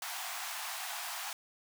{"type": "high-pass noise", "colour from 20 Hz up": "pink", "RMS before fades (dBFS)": -40, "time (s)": [0.02, 1.33], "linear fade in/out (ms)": 2, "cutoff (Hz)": 680, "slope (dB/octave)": 96, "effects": []}